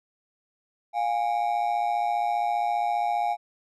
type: ring-modulated tone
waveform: triangle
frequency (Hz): 763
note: G5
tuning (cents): -47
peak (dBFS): -18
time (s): 0.93-3.37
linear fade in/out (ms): 50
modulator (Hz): 57.5
effects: none